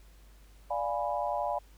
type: chord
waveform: sine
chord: D diminished seventh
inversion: none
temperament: equal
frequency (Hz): 587.3 / 698.5 / 830.6 / 987.8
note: D5 / F5 / Ab5 / Cb6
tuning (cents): 0 / 0 / 0 / 0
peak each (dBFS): -34 / -34 / -34 / -36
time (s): 0.7-1.59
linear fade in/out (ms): 10
effects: added 50 Hz sine -53 dBFS peak until 1.77 s + pink hiss -63 dBFS RMS until 1.77 s